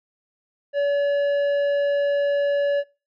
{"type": "tone with tanh clipping", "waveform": "sine", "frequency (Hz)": 570, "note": "C#5", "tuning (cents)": 48, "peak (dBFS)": -20, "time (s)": [0.73, 2.84], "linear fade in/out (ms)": 50, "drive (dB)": 9, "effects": ["noise-tail reverb RT60 0.3 s tail -22 dB re dry"]}